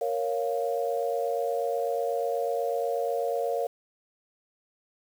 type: chord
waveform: sine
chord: Bb minor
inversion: none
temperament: equal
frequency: 466.2 / 554.4 / 698.5 Hz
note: Bb4 / Db5 / F5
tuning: 0 / 0 / 0 cents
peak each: -29 / -30 / -31 dBFS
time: 0.01-3.67 s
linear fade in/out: 5 ms
effects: 8-bit